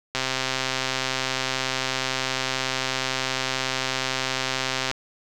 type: click train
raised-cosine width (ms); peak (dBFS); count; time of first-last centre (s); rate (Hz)
0.2; -7; 625; 0.15-4.913; 131
effects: none